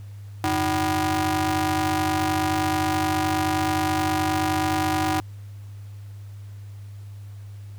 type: ring-modulated tone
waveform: sawtooth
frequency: 224.3 Hz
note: A3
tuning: 34 cents sharp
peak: -14 dBFS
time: 0.44-5.2 s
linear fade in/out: 0 ms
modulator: 536 Hz
effects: added 101 Hz sine -36 dBFS peak until 7.78 s + pink hiss -57 dBFS RMS until 7.78 s